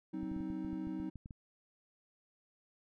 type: chord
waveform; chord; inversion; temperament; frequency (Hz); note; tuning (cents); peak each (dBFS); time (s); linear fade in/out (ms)
triangle; C diminished; second; just; 188.37 / 261.6 / 314; Gb3 / C4 / Eb4; +31 / 0 / +16; -41 / -42 / -38; 0.13-1.1; 10
type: clicks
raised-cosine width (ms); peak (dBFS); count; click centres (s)
5; -35; 12; 0.231 / 0.316 / 0.365 / 0.406 / 0.503 / 0.648 / 0.73 / 0.871 / 1 / 1.157 / 1.259 / 1.308
effects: none